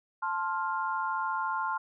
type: chord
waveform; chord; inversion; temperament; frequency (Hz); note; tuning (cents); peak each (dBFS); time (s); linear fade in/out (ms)
sine; F major; first; equal with one note detuned; 880 / 1053.8 / 1396.9; A5 / C6 / F6; 0 / +12 / 0; -33 / -32 / -34; 0.22-1.78; 10
effects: none